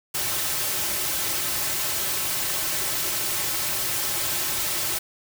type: noise with comb filter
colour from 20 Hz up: white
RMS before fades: -26 dBFS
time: 0.14-4.99 s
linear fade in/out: 10 ms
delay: 4.2 ms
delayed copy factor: -0.7
effects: none